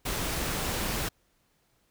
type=noise; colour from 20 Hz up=pink; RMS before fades=-31 dBFS; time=0.05-1.09 s; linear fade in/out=10 ms; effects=pink hiss -70 dBFS RMS until 1.9 s